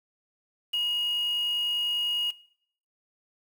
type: tone with quantisation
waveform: sine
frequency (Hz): 2875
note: F7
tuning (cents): +50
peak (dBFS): -24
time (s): 0.73-2.31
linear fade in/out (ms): 10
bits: 7
effects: noise-tail reverb RT60 0.6 s tail -19 dB re dry